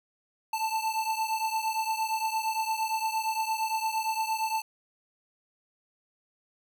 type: beating tone pair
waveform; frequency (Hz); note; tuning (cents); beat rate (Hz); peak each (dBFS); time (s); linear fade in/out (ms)
square; 880 / 888.7; A5 / A5; 0 / +17; 8.7; -30 / -33; 0.53-4.62; 5
effects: 11-bit